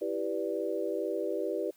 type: chord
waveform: sine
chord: E minor seventh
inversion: none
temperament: equal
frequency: 329.6 / 392 / 493.9 / 587.3 Hz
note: E4 / G4 / B4 / D5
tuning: 0 / 0 / 0 / 0 cents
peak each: -36 / -34 / -35 / -36 dBFS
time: 0.01-1.71 s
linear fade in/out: 10 ms
effects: white hiss -64 dBFS RMS until 1.76 s